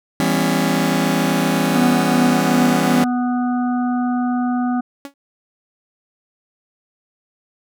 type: chord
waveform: sawtooth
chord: C# half-diminished seventh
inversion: first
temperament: just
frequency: 166.31 / 199.57 / 249.5 / 277.2 Hz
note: E3 / G3 / B3 / C#4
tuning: +16 / +31 / +18 / 0 cents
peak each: -17 dBFS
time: 0.2-3.04 s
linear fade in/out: 0 ms
type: harmonic tone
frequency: 246.9 Hz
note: B3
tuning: in tune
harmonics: 1 / 3 / 5 / 6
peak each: -17 / -25 / -31 / -35 dBFS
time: 1.75-4.81 s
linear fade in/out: 10 ms
type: tone with exponential decay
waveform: sawtooth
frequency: 280 Hz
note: C#4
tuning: 18 cents sharp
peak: -22 dBFS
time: 5.05-5.14 s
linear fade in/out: 1 ms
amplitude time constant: 19 ms
effects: none